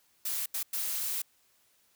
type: noise bursts at uneven times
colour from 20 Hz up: blue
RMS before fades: -33 dBFS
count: 3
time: 0.25-0.46 / 0.54-0.63 / 0.73-1.22 s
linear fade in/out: 5 ms
effects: white hiss -68 dBFS RMS until 1.95 s